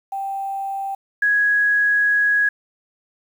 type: tone pair in turn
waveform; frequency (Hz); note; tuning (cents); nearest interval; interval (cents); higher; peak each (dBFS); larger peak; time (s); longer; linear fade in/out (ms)
sine; 784 / 1665.1; G5 / G#6; 0 / +4; octave + minor second; 1304; second; -23 / -14; second; 0.12-0.95 / 1.22-2.49; second; 5
effects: 8-bit